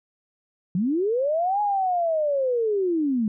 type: linear two-way sweep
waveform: sine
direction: up then down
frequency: 164.81 to 840 to 205.6 Hz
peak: -20 dBFS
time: 0.75-3.28 s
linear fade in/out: 2 ms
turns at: 1.61 s
effects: none